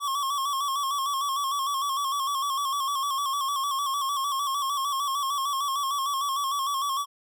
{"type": "tone with vibrato", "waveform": "square", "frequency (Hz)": 1108.7, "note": "C#6", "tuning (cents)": 0, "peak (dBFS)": -26, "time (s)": [0, 7.06], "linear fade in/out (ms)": 50, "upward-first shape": "square", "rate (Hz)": 6.6, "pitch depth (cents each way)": 54, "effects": []}